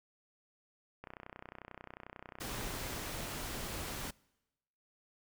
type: click train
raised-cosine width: 0.5 ms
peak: -31 dBFS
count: 62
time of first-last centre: 1.04-2.995 s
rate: 31.2 Hz
type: noise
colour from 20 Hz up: pink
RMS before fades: -41 dBFS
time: 2.4-4.11 s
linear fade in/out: 10 ms
effects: noise-tail reverb RT60 1.0 s tail -25 dB re dry